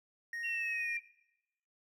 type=tone; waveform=triangle; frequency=1864.7 Hz; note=A#6; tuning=in tune; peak=-36 dBFS; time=0.33-0.97 s; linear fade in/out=2 ms
type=linear sweep; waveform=sine; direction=down; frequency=2763 to 2360 Hz; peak=-35 dBFS; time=0.43-1 s; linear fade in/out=20 ms
effects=noise-tail reverb RT60 0.9 s tail -20 dB re dry